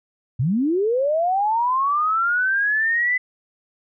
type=linear sweep; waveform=sine; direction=up; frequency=110 to 2018 Hz; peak=-17 dBFS; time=0.39-3.18 s; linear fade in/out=10 ms; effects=none